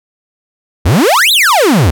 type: exponential two-way sweep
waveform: 45% pulse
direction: up then down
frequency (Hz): 69.3 to 4186 to 69.3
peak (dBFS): -6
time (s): 0.85-1.91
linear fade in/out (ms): 10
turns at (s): 1.32
effects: none